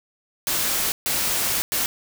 white noise bursts at uneven times, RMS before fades -23 dBFS, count 3, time 0.47-0.92 / 1.06-1.62 / 1.72-1.86 s, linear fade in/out 0 ms, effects none

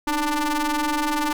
sawtooth ring-modulated tone, 293.7 Hz, D4, in tune, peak -14 dBFS, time 0.07-1.33 s, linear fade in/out 5 ms, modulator 598 Hz, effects none

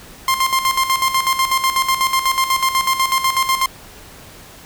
sawtooth tone with tremolo, 1055 Hz, C6, 14 cents sharp, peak -9 dBFS, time 0.28-3.66 s, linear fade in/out 2 ms, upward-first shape square, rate 8.1 Hz, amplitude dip 65%, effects pink hiss -40 dBFS RMS until 4.65 s

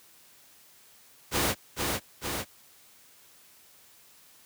pink noise with echo, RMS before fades -26 dBFS, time 1.31-1.55 s, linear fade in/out 50 ms, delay 450 ms, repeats 2, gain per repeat -3 dB, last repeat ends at 2.45 s, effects white hiss -57 dBFS RMS until 4.45 s + high-pass 60 Hz 12 dB/octave

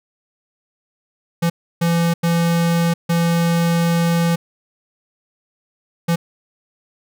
square tone bursts at uneven times, 169 Hz, E3, 43 cents sharp, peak -15 dBFS, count 5, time 1.42-1.5 / 1.81-2.14 / 2.23-2.94 / 3.09-4.36 / 6.08-6.16 s, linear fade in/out 10 ms, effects none

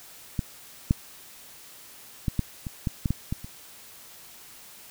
clicks, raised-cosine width 5 ms, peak -13 / -7 / -12 / -11 / -20 / -13 / -12 / -12 / -15 / -26 dBFS, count 10, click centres 0.392 / 0.909 / 2.282 / 2.393 / 2.668 / 2.872 / 3.058 / 3.106 / 3.325 / 3.445 s, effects white hiss -48 dBFS RMS until 4.9 s

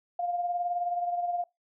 sine beating tone pair, 702 / 721 Hz, F5 / F#5, +9 / -45 cents, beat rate 19 Hz, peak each -28 / -37 dBFS, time 0.19-1.44 s, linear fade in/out 5 ms, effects noise-tail reverb RT60 0.2 s tail -23 dB re dry

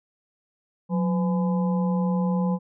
harmonic tone with a mistuned harmonic, 168.5 Hz, E3, 38 cents sharp, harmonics 1 / 3 / 5 / 6, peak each -21 / -31 / -35 / -37 dBFS, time 0.89-2.59 s, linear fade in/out 50 ms, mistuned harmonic 1, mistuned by +130 cents, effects none

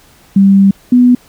sine tone pair in turn, 196 / 246.9 Hz, G3 / B3, 0 / 0 cents, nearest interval major third, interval 400 cents, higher second, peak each -3 dBFS, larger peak neither, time 0.36-0.71 / 0.92-1.15 s, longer first, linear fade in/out 5 ms, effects pink hiss -45 dBFS RMS until 1.28 s

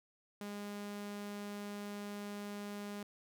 sawtooth tone, 204.7 Hz, G#3, 25 cents flat, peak -38 dBFS, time 0.41-3.03 s, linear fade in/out 2 ms, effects none

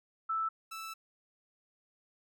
sine / sawtooth tone pair in turn, 1318.5 / 1318.5 Hz, E6 / E6, 0 / 0 cents, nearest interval unison, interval 0 cents, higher neither, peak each -30 / -37 dBFS, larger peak first, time 0.29-0.49 / 0.71-0.94 s, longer second, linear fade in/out 10 ms, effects none

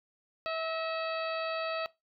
harmonic tone with a mistuned harmonic, 649 Hz, E5, 27 cents flat, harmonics 1 / 2 / 3 / 4 / 5 / 6 / 7, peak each -34 / -37 / -45 / -41 / -49 / -45 / -47 dBFS, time 0.46-1.86 s, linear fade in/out 0 ms, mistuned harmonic 3, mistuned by -37 cents, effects noise-tail reverb RT60 0.2 s tail -19 dB re dry

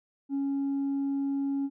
triangle tone with tanh clipping, 277 Hz, C#4, 1 cent flat, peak -27 dBFS, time 0.29-1.7 s, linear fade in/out 50 ms, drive 6 dB, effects none

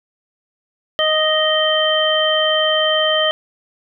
harmonic tone, 622.3 Hz, D#5, in tune, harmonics 1 / 2 / 3 / 5, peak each -17 / -23 / -22 / -17 dBFS, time 0.99-3.31 s, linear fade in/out 0 ms, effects none

